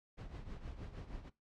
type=noise with tremolo; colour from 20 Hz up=brown; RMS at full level=-44 dBFS; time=0.17-1.3 s; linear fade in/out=20 ms; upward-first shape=triangle; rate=6.4 Hz; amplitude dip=75%; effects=noise-tail reverb RT60 0.2 s tail -18 dB re dry + low-pass 5000 Hz 12 dB/octave